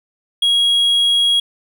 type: tone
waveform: triangle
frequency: 3300 Hz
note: G#7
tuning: 12 cents flat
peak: -10 dBFS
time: 0.42-1.4 s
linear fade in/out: 5 ms
effects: none